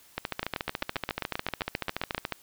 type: two click trains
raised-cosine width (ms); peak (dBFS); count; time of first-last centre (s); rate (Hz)
0.3; -13 / -13; 14 / 31; 0.43-2.147 / 0.18-2.323; 7.57 / 14
effects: white hiss -57 dBFS RMS until 2.42 s